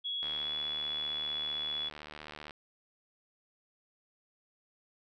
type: tone with pitch glide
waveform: sine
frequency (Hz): 3349 to 3400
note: G#7 to G#7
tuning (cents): +14 to +40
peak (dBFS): -33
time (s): 0.04-1.9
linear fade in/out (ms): 20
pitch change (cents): +26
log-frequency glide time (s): 0.32-0.53
type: click train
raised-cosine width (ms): 0.3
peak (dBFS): -28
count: 173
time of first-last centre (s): 0.23-2.508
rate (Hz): 75.5
effects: none